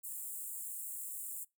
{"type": "high-pass noise", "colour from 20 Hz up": "pink", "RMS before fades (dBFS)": -43, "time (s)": [0.03, 1.45], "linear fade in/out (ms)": 20, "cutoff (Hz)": 7400, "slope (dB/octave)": 96, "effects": ["noise-tail reverb RT60 0.2 s tail -23 dB re dry"]}